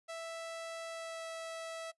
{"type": "tone with pitch glide", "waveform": "sawtooth", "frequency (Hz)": [659.3, 654.7], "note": ["E5", "E5"], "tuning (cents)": [0, -12], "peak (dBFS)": -37, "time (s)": [0.08, 1.92], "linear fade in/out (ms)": 20, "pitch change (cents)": -12, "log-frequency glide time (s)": [0.89, 1.27], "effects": ["noise-tail reverb RT60 0.1 s tail -21 dB re dry", "resampled to 24000 Hz"]}